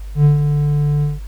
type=tone with ADSR envelope; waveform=triangle; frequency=146.83 Hz; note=D3; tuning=in tune; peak=-4 dBFS; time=0.15-1.2 s; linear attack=96 ms; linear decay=130 ms; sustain=-7 dB; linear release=170 ms; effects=added 50 Hz sine -26 dBFS peak until 1.27 s + pink hiss -48 dBFS RMS until 1.27 s